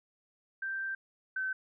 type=tone pair in turn; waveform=sine; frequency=1568 / 1533.1 Hz; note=G6 / G6; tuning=0 / -39 cents; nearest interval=unison; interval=39 cents; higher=first; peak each=-33 / -31 dBFS; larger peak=second; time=0.62-0.95 / 1.36-1.53 s; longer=first; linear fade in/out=5 ms; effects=none